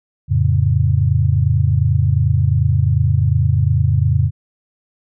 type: chord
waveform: sine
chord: F augmented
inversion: none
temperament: equal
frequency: 87.31 / 110 / 138.59 Hz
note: F2 / A2 / C#3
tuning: 0 / 0 / 0 cents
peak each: -16 dBFS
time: 0.28-4.31 s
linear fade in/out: 50 ms
effects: none